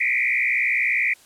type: tone with frequency modulation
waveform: sine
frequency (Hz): 2184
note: C#7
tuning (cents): -26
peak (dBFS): -18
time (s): 0-1.14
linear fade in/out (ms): 10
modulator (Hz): 59.9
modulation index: 4.2
effects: white hiss -52 dBFS RMS until 1.25 s + low-pass 11000 Hz 12 dB/octave